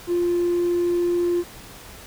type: tone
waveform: triangle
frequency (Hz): 349.2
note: F4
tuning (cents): 0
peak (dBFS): -15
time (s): 0.07-1.44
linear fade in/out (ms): 50
effects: tanh soft clip ceiling -15 dBFS + pink hiss -42 dBFS RMS until 2.06 s